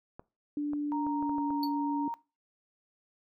clicks, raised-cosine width 1 ms, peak -30 dBFS, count 7, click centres 0.195 / 0.734 / 1.067 / 1.226 / 1.295 / 1.383 / 1.505 s
sine tone with pitch glide, 293.1 to 287.2 Hz, D4 to D4, -3 to -39 cents, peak -29 dBFS, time 0.57-2.08 s, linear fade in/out 2 ms, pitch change -36 cents, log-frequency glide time 0.88-1.4 s
sine tone, 931 Hz, A#5, 2 cents flat, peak -33 dBFS, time 0.92-2.14 s, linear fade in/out 0 ms
square tone with exponential decay, 4456 Hz, C#8, 8 cents sharp, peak -32 dBFS, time 1.63-1.72 s, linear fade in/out 2 ms, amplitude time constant 18 ms
effects noise-tail reverb RT60 0.3 s tail -21 dB re dry

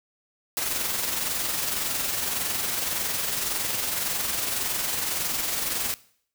white noise with amplitude modulation, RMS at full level -26 dBFS, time 0.57-5.94 s, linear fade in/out 0 ms, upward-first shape sine, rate 21.8 Hz, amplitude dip 40%, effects noise-tail reverb RT60 0.6 s tail -20 dB re dry

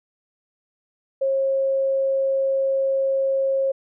sine tone, 540 Hz, C#5, 45 cents flat, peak -18 dBFS, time 1.21-3.72 s, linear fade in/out 10 ms, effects none

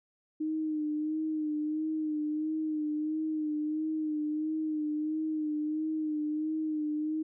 sine tone with vibrato, 307.8 Hz, D#4, 19 cents flat, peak -29 dBFS, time 0.4-7.23 s, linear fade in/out 10 ms, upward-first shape sine, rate 1.5 Hz, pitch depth 37 cents each way, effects none

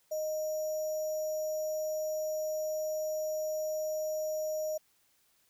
sine tone with sample-and-hold, 619 Hz, D#5, 9 cents flat, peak -31 dBFS, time 0.11-4.78 s, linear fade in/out 10 ms, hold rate 6300 Hz, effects white hiss -70 dBFS RMS until 5.49 s

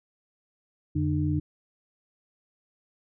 sine tone cluster, 87.3 / 147.2 / 302.1 Hz, F2 / D3 / D4, 0 / +4 / +49 cents, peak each -28 / -27 / -28 dBFS, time 0.95-1.4 s, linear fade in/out 10 ms, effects none

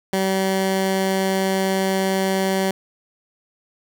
15% pulse tone, 191.4 Hz, G3, 41 cents flat, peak -12 dBFS, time 0.13-2.71 s, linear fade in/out 2 ms, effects none

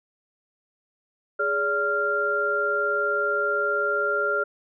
sine tone cluster, 414.6 / 575 / 1390 Hz, G#4 / D5 / F6, -3 / -37 / -9 cents, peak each -28 / -28 / -23 dBFS, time 1.39-4.44 s, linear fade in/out 10 ms, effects none

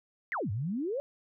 sine exponential two-way sweep, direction down then up, 2200 to 94 to 589 Hz, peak -30 dBFS, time 0.32-1 s, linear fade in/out 0 ms, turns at 0.51 s, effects none

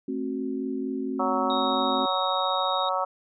sine chord, F# diminished, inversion first, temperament just, 222 / 266.4 / 370 Hz, A3 / C4 / F#4, +16 / +31 / 0 cents, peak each -34 / -29 / -33 dBFS, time 0.08-2.06 s, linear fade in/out 5 ms
harmonic tone, 186.2 Hz, F#3, 11 cents sharp, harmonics 3 / 4 / 5 / 6 / 7, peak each -30 / -30 / -30 / -30 / -30 dBFS, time 1.19-3.05 s, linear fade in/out 10 ms
sine tone, 3760 Hz, A#7, 14 cents sharp, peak -30 dBFS, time 1.5-2.89 s, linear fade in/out 2 ms
effects none

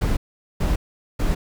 brown noise bursts, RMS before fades -20 dBFS, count 3, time 0.01-1.35 s, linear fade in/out 10 ms, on 160 ms, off 430 ms, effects none

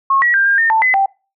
sine tone with pitch steps, 1087 / 1922 / 1590 / 1607 / 1821 / 887 / 2022 / 782 Hz, C#6 / B6 / G6 / G6 / A#6 / A5 / B6 / G5, -34 / -48 / +24 / +43 / -41 / +14 / +40 / -4 cents, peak -10 dBFS, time 0.1-1.06 s, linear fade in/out 5 ms, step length 120 ms, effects noise-tail reverb RT60 0.3 s tail -22 dB re dry

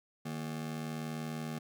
40% pulse ring-modulated tone, 193.2 Hz, G3, 25 cents flat, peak -33 dBFS, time 0.25-1.59 s, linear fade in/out 10 ms, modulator 40.1 Hz, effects none

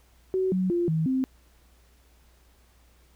sine tone with pitch steps, 375.7 / 185.7 / 347.1 / 159.4 / 261.5 Hz, F#4 / F#3 / F4 / D#3 / C4, +26 / +7 / -11 / +42 / -1 cents, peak -22 dBFS, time 0.34-1.24 s, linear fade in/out 0 ms, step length 180 ms, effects added 60 Hz sine -57 dBFS peak until 3.15 s + pink hiss -63 dBFS RMS until 3.15 s

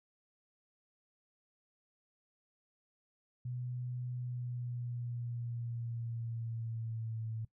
sine tone with pitch glide, 123.9 to 111.66 Hz, B2 to A2, +6 to +26 cents, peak -37 dBFS, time 3.45-7.45 s, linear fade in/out 5 ms, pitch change -180 cents, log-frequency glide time 4.15-7.31 s, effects noise-tail reverb RT60 0.1 s tail -19 dB re dry

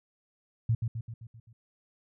sine tone with echo, 114.1 Hz, A#2, 37 cents flat, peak -22 dBFS, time 0.69-0.75 s, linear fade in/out 5 ms, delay 130 ms, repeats 6, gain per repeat -5 dB, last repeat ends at 1.53 s, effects none

